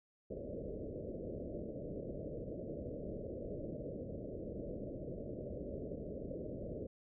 white low-pass noise, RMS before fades -44 dBFS, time 0.3-6.87 s, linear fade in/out 10 ms, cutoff 610 Hz, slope 96 dB/octave, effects none

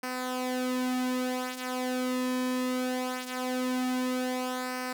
sawtooth tone with flanger, 253.4 Hz, B3, 45 cents sharp, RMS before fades -31 dBFS, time 0.03-4.93 s, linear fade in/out 5 ms, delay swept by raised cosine 0.28 to 5.38 ms, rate 0.21 Hz, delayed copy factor -0.65, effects none

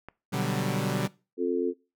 click, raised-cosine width 0.5 ms, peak -26 dBFS, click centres 0.086 s
sawtooth chord, G major seventh, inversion first, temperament equal, 123.47 / 146.83 / 185 / 196 Hz, B2 / D3 / F#3 / G3, 0 / 0 / 0 / 0 cents, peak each -28 / -27 / -28 / -28 dBFS, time 0.32-1.08 s, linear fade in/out 20 ms
harmonic tone, 88.2 Hz, F2, 18 cents sharp, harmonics 3 / 4 / 5, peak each -30 / -28 / -28 dBFS, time 1.37-1.74 s, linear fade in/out 50 ms
effects noise-tail reverb RT60 0.3 s tail -21 dB re dry

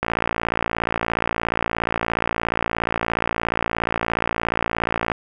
click train, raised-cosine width 0.5 ms, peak -5 dBFS, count 291, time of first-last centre 0.03-5.118 s, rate 57 Hz, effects none

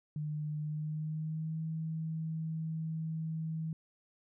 sine tone with pitch glide, 151.2 to 160.1 Hz, D#3 to D#3, -49 to +50 cents, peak -34 dBFS, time 0.16-3.73 s, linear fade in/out 2 ms, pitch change +99 cents, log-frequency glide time 0.61-1.61 s, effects none

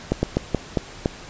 slowing click train, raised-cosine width 2 ms, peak -5 dBFS, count 6, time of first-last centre 0.12-1.059 s, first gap 110 ms, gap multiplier 1.27, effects pink hiss -40 dBFS RMS until 1.29 s + resampled to 16000 Hz

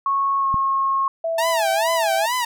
sine tone with pitch glide, 1100 to 1084.9 Hz, C#6 to C#6, -14 to -38 cents, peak -17 dBFS, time 0.06-1.08 s, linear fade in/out 2 ms, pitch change -24 cents, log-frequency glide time 0.39-0.47 s
click, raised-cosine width 5 ms, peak -15 dBFS, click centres 0.543 s
sine tone, 659.3 Hz, E5, in tune, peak -20 dBFS, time 1.24-2.26 s, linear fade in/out 5 ms
sawtooth tone with vibrato, 880 Hz, A5, in tune, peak -16 dBFS, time 1.38-2.45 s, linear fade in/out 5 ms, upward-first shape sine, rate 2.3 Hz, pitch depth 240 cents each way
effects none

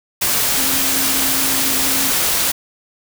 sine tone in noise, 268.8 Hz, C4, 47 cents sharp, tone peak -27 dBFS, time 0.57-2.11 s, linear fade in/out 10 ms, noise white, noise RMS -17 dBFS, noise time 0.21-2.52 s, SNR -13 dB, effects none

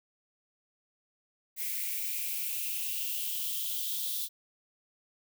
violet noise with high-pass filter sweep, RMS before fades -34 dBFS, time 1.56-4.29 s, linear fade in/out 50 ms, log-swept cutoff 2100 to 3600 Hz, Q 5.6, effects none

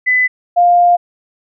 sine tone pair in turn, 2005 / 702.6 Hz, B6 / F5, +26 / +10 cents, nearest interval octave + tritone, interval 1816 cents, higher first, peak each -9 / -6 dBFS, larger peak second, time 0.06-0.28 / 0.56-0.97 s, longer second, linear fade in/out 20 ms, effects none

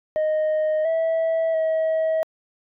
sine tone with pitch steps, 620 / 652 / 640 Hz, D#5 / E5 / D#5, -6 / -19 / +49 cents, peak -16 dBFS, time 0.16-2.23 s, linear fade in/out 0 ms, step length 690 ms, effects tanh soft clip ceiling -18 dBFS

